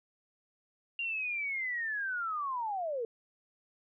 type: linear sweep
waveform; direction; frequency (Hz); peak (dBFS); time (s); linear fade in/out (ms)
sine; down; 2794 to 440; -32; 0.99-3.05; 2
effects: none